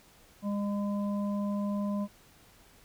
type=harmonic tone; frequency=203.3 Hz; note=G#3; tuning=37 cents flat; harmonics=1 / 3 / 5; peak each=-29 / -39 / -43 dBFS; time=0.42-2.08 s; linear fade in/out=50 ms; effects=pink hiss -59 dBFS RMS until 2.84 s